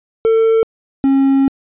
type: tone pair in turn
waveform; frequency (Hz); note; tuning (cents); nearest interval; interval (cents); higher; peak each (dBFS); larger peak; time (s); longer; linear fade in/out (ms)
triangle; 448.7 / 271.6; A4 / C#4; +34 / -35; major sixth; 869; first; -7; neither; 0.25-0.63 / 1.04-1.48; second; 0
effects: resampled to 8000 Hz